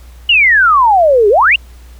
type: exponential two-way sweep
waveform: sine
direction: down then up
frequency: 2960 to 392 to 2960 Hz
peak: -5 dBFS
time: 0.29-1.56 s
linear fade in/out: 5 ms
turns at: 1.29 s
effects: added 60 Hz sine -33 dBFS peak until 1.99 s + pink hiss -46 dBFS RMS until 1.99 s